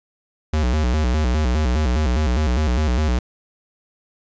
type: tone with vibrato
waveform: square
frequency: 68.8 Hz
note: C#2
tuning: 12 cents flat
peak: -17 dBFS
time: 0.53-3.19 s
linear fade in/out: 5 ms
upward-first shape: square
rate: 4.9 Hz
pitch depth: 200 cents each way
effects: resampled to 16000 Hz + 9-bit